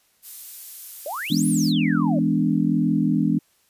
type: noise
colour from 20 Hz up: violet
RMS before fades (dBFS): -35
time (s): 0.22-1.73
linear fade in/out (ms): 50
type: exponential two-way sweep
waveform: sine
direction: up then down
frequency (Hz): 540 to 11000 to 540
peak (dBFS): -27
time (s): 1.06-2.19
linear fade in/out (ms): 2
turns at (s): 1.47
type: chord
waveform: sine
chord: E dominant seventh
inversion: none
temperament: equal with one note detuned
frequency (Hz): 164.81 / 207.7 / 249.2 / 293.7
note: E3 / G#3 / B3 / D4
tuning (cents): 0 / 0 / +16 / 0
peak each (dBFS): -23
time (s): 1.3-3.39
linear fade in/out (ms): 10
effects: white hiss -63 dBFS RMS until 3.69 s + resampled to 32000 Hz